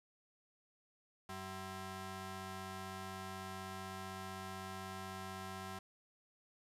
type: ring-modulated tone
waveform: 15% pulse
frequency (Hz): 284.7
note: C#4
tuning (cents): +46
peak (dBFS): -35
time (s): 1.29-5.79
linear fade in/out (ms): 5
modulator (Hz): 475
effects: resampled to 32000 Hz